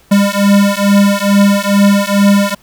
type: beating tone pair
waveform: square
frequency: 199.8 / 202.1 Hz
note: G3 / G#3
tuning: +33 / -47 cents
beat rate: 2.3 Hz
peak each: -11 dBFS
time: 0.11-2.55 s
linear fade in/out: 10 ms
effects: pink hiss -48 dBFS RMS until 2.62 s